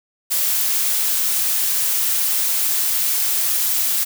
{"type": "noise", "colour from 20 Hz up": "blue", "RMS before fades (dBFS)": -19, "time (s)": [0.3, 4.05], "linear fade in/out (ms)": 20, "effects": []}